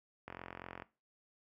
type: click train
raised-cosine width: 0.5 ms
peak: -29 dBFS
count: 25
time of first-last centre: 0.28-0.822 s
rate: 44.3 Hz
effects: noise-tail reverb RT60 0.3 s tail -19 dB re dry + high-pass 60 Hz 12 dB/octave